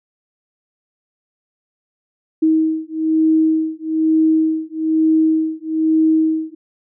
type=beating tone pair; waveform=sine; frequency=316.8 / 317.9 Hz; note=D#4 / D#4; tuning=+31 / +37 cents; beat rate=1.1 Hz; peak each=-16 dBFS; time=2.42-6.55 s; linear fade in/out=10 ms; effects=none